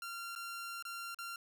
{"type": "tone with dropouts", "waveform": "sawtooth", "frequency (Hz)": 1380, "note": "F6", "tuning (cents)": -21, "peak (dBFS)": -38, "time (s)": [0.02, 1.36], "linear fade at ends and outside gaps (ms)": 2, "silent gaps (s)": [[0.352, 0.36], [0.825, 0.851], [1.146, 1.187]], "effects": []}